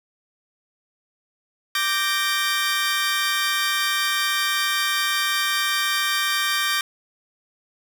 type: chord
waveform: 20% pulse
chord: G minor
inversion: second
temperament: equal with one note detuned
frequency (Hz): 1174.7 / 1568 / 1851.8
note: D6 / G6 / Bb6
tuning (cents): 0 / 0 / -12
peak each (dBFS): -20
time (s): 1.75-6.81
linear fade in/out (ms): 2
effects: none